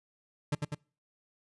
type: tone with echo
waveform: 40% pulse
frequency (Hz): 147.4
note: D3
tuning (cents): +7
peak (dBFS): -26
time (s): 0.52-0.55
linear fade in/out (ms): 5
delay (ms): 99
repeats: 2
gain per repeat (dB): -3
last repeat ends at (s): 0.748
effects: noise-tail reverb RT60 0.4 s tail -26 dB re dry + resampled to 24000 Hz